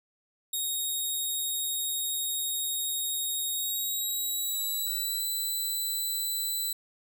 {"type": "tone with pitch glide", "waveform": "5% pulse", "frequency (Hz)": [3748, 3994], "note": ["A#7", "B7"], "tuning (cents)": [9, 19], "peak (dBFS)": -22, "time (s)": [0.53, 6.73], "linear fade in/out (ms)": 5, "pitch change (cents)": 110, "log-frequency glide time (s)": [3.5, 5.23], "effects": []}